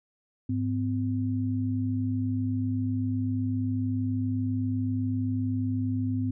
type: tone pair together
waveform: sine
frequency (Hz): 103.65 / 256.1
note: G#2 / C4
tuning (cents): -3 / -37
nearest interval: octave + major third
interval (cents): 1566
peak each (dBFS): -28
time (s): 0.49-6.31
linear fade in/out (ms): 5
effects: none

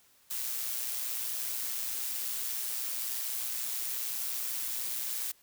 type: noise with amplitude modulation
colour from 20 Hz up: blue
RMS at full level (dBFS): -33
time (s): 0.3-5.32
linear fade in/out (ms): 10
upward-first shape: sine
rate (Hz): 121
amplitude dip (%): 40
effects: white hiss -64 dBFS RMS until 5.42 s

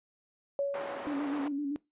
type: tone with exponential decay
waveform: sine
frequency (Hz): 561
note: C#5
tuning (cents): +21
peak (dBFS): -26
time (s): 0.59-1.56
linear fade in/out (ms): 1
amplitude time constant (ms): 210
type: band-pass noise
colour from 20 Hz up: white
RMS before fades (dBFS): -41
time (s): 0.74-1.48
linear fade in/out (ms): 2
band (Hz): 290 to 1000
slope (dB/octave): 12
type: tone with vibrato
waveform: sine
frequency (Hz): 286.1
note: D4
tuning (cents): -45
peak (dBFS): -30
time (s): 1.07-1.76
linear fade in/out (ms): 0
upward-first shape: square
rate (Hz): 7.8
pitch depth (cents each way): 45
effects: noise-tail reverb RT60 0.2 s tail -21 dB re dry + resampled to 8000 Hz

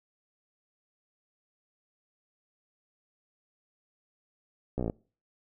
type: slowing click train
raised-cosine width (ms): 2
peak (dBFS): -18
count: 8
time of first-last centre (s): 4.78-4.898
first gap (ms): 15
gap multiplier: 1.04
effects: noise-tail reverb RT60 0.4 s tail -25 dB re dry

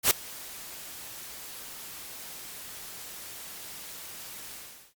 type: noise with ADSR envelope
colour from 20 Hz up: white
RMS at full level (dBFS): -18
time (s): 0.03-4.94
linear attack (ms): 78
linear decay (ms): 5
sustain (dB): -24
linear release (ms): 410
effects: MP3 96 kbps

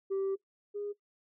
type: tone pair in turn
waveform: sine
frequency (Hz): 388.7 / 410.2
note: G4 / G#4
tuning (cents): -15 / -21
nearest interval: minor second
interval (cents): 94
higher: second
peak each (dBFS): -27 / -34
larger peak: first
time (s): 0.1-0.36 / 0.74-0.93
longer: first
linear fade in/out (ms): 20
effects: noise-tail reverb RT60 0.1 s tail -18 dB re dry + tanh soft clip ceiling -28 dBFS

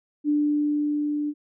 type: tone with level ramp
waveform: sine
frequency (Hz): 295.5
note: D4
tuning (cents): +11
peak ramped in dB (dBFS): -18 to -24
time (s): 0.24-1.34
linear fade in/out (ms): 50
effects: none

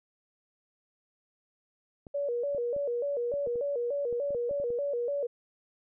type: clicks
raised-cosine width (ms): 2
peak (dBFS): -32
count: 12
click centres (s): 2.068 / 2.548 / 2.764 / 3.339 / 3.473 / 3.557 / 4.127 / 4.306 / 4.349 / 4.511 / 4.6 / 4.704
type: tone with vibrato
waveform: sine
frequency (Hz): 522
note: C5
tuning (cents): -4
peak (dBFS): -28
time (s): 2.14-5.27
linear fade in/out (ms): 10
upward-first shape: square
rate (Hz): 3.4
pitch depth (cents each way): 150
effects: none

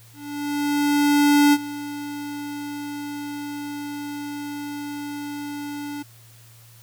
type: tone with ADSR envelope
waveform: square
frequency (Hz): 290.2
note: D4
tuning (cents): -21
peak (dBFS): -13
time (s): 0.13-6.03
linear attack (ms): 1400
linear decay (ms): 44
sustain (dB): -17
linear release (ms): 12
effects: added 115 Hz sine -48 dBFS peak until 6.82 s + white hiss -52 dBFS RMS until 6.82 s

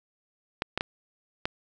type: clicks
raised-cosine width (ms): 0.3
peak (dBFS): -11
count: 4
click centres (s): 0.621 / 0.776 / 0.809 / 1.455
effects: none

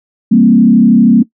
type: tone with frequency modulation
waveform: sine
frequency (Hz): 230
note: A#3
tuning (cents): -23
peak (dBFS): -3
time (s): 0.31-1.23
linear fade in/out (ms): 10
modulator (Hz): 32.9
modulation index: 1.1
effects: noise-tail reverb RT60 0.1 s tail -18 dB re dry

